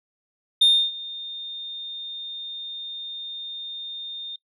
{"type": "tone with ADSR envelope", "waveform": "sine", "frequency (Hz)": 3640, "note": "A#7", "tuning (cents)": -42, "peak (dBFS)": -9, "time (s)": [0.61, 4.36], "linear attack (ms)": 10, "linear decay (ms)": 290, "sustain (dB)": -22, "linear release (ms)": 4, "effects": ["noise-tail reverb RT60 0.1 s tail -18 dB re dry", "tanh soft clip ceiling -11 dBFS"]}